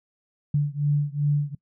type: beating tone pair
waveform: sine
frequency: 144.7 / 147.3 Hz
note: D3 / D3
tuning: -25 / +6 cents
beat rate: 2.6 Hz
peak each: -23 / -24 dBFS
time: 0.54-1.55 s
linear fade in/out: 5 ms
effects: noise-tail reverb RT60 0.1 s tail -23 dB re dry